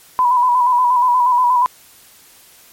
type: tone with vibrato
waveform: sine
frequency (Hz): 987.8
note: B5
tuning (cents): 0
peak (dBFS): -10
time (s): 0.19-1.66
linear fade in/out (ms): 0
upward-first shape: square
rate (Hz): 8.4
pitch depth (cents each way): 39
effects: white hiss -46 dBFS RMS until 2.72 s + MP3 64 kbps